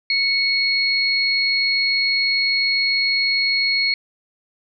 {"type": "tone pair together", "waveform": "sine", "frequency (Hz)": [2217, 4305], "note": ["C#7", "C8"], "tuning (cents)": [0, 49], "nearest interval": "major seventh", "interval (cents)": 1149, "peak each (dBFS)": -19, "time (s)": [0.1, 3.94], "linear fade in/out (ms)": 2, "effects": []}